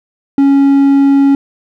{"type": "tone", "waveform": "triangle", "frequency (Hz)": 277.2, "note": "C#4", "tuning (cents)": 0, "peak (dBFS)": -3, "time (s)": [0.38, 1.35], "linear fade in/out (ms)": 2, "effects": []}